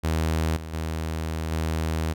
sawtooth tone with level steps, 80 Hz, D#2, 49 cents sharp, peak -18 / -30 / -23 / -20 dBFS, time 0.03-2.14 s, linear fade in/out 20 ms, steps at 0.56 / 0.73 / 1.51 s, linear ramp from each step 10 ms, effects none

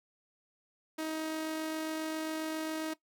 sawtooth tone with amplitude modulation, 315.6 Hz, D#4, 25 cents sharp, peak -29 dBFS, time 0.98-2.94 s, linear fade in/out 10 ms, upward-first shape sine, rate 47.4 Hz, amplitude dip 25%, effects noise-tail reverb RT60 0.1 s tail -17 dB re dry

